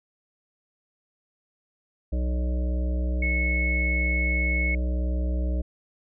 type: harmonic tone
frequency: 61.74 Hz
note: B1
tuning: in tune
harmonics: 1 / 3 / 5 / 7 / 9 / 10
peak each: -23 / -36 / -37 / -45 / -41 / -42 dBFS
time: 2.12-5.62 s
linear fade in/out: 10 ms
type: tone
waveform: sine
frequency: 2196 Hz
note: C#7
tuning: 17 cents flat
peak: -25 dBFS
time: 3.22-4.75 s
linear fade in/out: 5 ms
effects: none